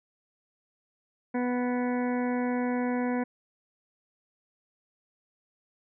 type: harmonic tone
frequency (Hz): 246.9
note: B3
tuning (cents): 0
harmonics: 1 / 2 / 3 / 4 / 6 / 7 / 8 / 9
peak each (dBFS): -27 / -33 / -37 / -39 / -43 / -44 / -45 / -46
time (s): 1.34-3.24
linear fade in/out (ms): 10
effects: none